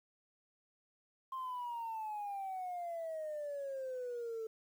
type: exponential sweep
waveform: sine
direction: down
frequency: 1061 to 440 Hz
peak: -37 dBFS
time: 1.32-4.47 s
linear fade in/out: 5 ms
effects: tanh soft clip ceiling -36 dBFS + 11-bit